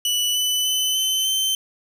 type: tone with pitch steps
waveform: sawtooth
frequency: 2960 / 2993 / 3026 / 3059 / 3093 Hz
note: F#7 / F#7 / F#7 / G7 / G7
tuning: 0 / +19 / +38 / -43 / -24 cents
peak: -16 dBFS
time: 0.05-1.55 s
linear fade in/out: 2 ms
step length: 300 ms
effects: none